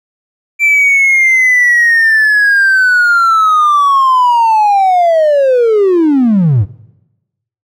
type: linear sweep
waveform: triangle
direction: down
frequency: 2349 to 88.2 Hz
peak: -3 dBFS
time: 0.59-6.66 s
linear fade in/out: 50 ms
effects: noise-tail reverb RT60 1.0 s tail -22 dB re dry + tanh soft clip ceiling -1 dBFS